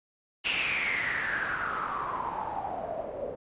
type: noise with low-pass filter sweep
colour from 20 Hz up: white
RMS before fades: -32 dBFS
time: 0.44-3.36 s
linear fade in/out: 20 ms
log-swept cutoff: 2800 to 520 Hz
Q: 7.8
effects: resampled to 8000 Hz